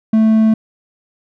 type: tone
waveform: triangle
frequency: 220 Hz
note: A3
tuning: in tune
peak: -6 dBFS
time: 0.13-0.54 s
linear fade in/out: 5 ms
effects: none